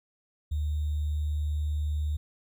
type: tone with sample-and-hold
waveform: sine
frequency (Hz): 75.2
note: D2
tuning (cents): +42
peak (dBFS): -26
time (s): 0.51-2.17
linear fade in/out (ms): 10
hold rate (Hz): 3675
effects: none